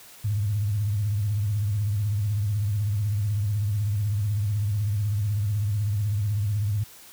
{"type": "tone with vibrato", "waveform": "sine", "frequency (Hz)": 103.5, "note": "G#2", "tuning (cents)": -5, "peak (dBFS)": -22, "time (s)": [0.24, 6.84], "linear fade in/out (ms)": 10, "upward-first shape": "triangle", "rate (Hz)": 16, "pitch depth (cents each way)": 130, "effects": ["white hiss -48 dBFS RMS until 7.12 s"]}